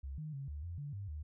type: tone with pitch steps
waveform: sine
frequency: 68.1 / 154 / 137.6 / 73.4 / 86 / 144.1 / 99.9 / 75.7 Hz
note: C#2 / D#3 / C#3 / D2 / F2 / D3 / G2 / D#2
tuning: -30 / -17 / -12 / 0 / -26 / -33 / +33 / -47 cents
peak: -40 dBFS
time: 0.03-1.23 s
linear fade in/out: 10 ms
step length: 150 ms
effects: none